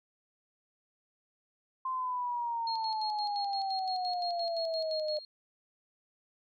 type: exponential sweep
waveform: sine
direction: down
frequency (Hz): 1046.5 to 603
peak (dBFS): -31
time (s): 1.85-5.19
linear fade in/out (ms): 5
type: tone with tremolo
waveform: sine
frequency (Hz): 4274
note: C8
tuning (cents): +36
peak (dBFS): -35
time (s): 2.67-5.25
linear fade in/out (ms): 2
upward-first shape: square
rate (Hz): 5.8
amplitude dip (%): 70
effects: none